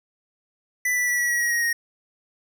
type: tone with pitch steps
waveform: square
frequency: 1986 / 1968.9 / 1951.9 / 1935 / 1918.3 / 1901.8 / 1885.4 / 1869.1 Hz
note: B6 / B6 / B6 / B6 / A#6 / A#6 / A#6 / A#6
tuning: +9 / -6 / -21 / -36 / +49 / +34 / +19 / +4 cents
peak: -21 dBFS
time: 0.85-1.73 s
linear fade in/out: 5 ms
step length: 110 ms
effects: none